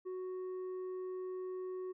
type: tone with tanh clipping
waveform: triangle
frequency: 370 Hz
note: F#4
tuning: in tune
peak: -40 dBFS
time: 0.05-1.93 s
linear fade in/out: 20 ms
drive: 9 dB
effects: none